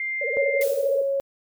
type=tone; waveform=sine; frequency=2101 Hz; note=C7; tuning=7 cents sharp; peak=-25 dBFS; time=0-0.63 s; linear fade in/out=2 ms
type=tone with vibrato; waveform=sine; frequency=514 Hz; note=C5; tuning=31 cents flat; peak=-26 dBFS; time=0.21-1.02 s; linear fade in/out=5 ms; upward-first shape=sine; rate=17 Hz; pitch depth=220 cents each way
type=tone with pitch glide; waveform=sine; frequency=554.4 to 550.9 Hz; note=C#5 to C#5; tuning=0 to -11 cents; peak=-21 dBFS; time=0.37-1.2 s; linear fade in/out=0 ms; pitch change=-11 cents; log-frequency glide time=0.69-0.99 s
type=noise with exponential decay; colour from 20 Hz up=blue; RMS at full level=-31 dBFS; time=0.61-1.21 s; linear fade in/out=2 ms; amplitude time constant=130 ms
effects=none